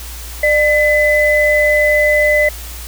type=tone pair together; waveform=sine; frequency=599.1 / 2013 Hz; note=D5 / B6; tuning=+34 / +33 cents; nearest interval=octave + major sixth; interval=2099 cents; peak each=-12 dBFS; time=0.43-2.49 s; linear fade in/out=5 ms; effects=added 59 Hz sine -28 dBFS peak until 2.87 s + white hiss -32 dBFS RMS until 2.87 s